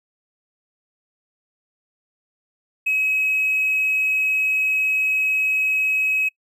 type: tone with hard clipping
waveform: triangle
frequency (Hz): 2553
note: D#7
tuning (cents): +44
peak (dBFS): -18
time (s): 2.86-6.29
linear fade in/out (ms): 10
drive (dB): 4
effects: noise-tail reverb RT60 0.1 s tail -25 dB re dry